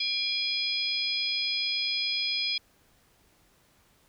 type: harmonic tone with a mistuned harmonic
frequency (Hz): 830.6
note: G#5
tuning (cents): 0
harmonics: 3 / 4 / 5 / 6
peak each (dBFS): -33 / -31 / -35 / -31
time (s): 0-2.58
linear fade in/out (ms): 5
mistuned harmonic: 3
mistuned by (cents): -72
effects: pink hiss -64 dBFS RMS until 4.08 s